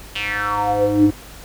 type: tone with band-pass filter sweep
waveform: square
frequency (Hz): 103.2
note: G#2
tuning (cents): -10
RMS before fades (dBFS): -18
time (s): 0.15-1.11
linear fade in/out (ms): 10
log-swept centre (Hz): 3000 to 250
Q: 6.4
effects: added 50 Hz sine -39 dBFS peak until 1.44 s + pink hiss -40 dBFS RMS until 1.44 s